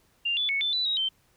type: tone with pitch steps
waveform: sine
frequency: 2791 / 3466 / 2211 / 3526 / 3976 / 3810 / 3106 Hz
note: F7 / A7 / C#7 / A7 / B7 / A#7 / G7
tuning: -2 / -27 / -5 / +3 / +11 / +37 / -17 cents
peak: -24 dBFS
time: 0.25-1.09 s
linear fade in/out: 10 ms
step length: 120 ms
effects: pink hiss -65 dBFS RMS until 1.36 s